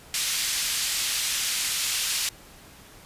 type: band-pass noise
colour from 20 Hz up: pink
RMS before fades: -27 dBFS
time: 0.14-2.29 s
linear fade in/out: 2 ms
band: 3000 to 11000 Hz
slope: 12 dB/octave
effects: pink hiss -49 dBFS RMS until 3.05 s + resampled to 32000 Hz